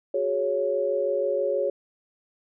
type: chord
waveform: sine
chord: F# suspended second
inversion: none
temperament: just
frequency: 370 / 416.2 / 555 Hz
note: F#4 / G#4 / C#5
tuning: 0 / +4 / +2 cents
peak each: -30 / -28 / -24 dBFS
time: 0.14-1.7 s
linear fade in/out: 5 ms
effects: none